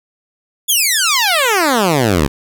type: exponential sweep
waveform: 10% pulse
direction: down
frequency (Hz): 3508 to 65.41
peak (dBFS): -3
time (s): 0.68-2.28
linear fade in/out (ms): 20
effects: none